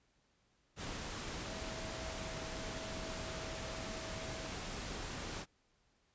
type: tone in noise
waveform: sine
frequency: 645 Hz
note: E5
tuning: 38 cents flat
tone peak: -49 dBFS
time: 1.44-4.54 s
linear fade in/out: 50 ms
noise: pink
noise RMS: -43 dBFS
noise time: 0.76-5.46 s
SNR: -9 dB
effects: pink hiss -75 dBFS RMS until 6.14 s + resampled to 16000 Hz